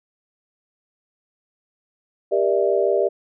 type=chord; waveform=sine; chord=E half-diminished seventh; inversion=first; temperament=just; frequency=395.6 / 474.7 / 593.3 / 659.3 Hz; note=G4 / Bb4 / D5 / E5; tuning=+16 / +31 / +18 / 0 cents; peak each=-20 / -23 / -21 / -24 dBFS; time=2.31-3.09 s; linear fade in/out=20 ms; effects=none